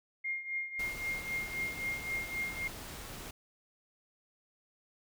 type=tone with tremolo; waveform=sine; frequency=2125 Hz; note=C7; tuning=26 cents sharp; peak=-31 dBFS; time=0.24-2.68 s; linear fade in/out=10 ms; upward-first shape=triangle; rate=3.8 Hz; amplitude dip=80%
type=noise; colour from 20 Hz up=pink; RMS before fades=-45 dBFS; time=0.79-3.31 s; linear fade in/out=5 ms
effects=none